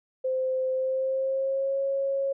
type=tone with pitch glide; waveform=sine; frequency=519 to 547.3 Hz; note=C5 to C#5; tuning=-14 to -22 cents; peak=-24 dBFS; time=0.24-2.33 s; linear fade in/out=10 ms; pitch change=+92 cents; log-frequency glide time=0.72-1.8 s; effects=none